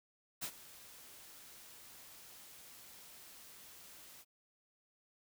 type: noise with ADSR envelope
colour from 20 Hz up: white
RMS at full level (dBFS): -39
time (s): 0.41-4.25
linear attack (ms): 23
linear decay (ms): 74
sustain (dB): -17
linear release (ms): 44
effects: none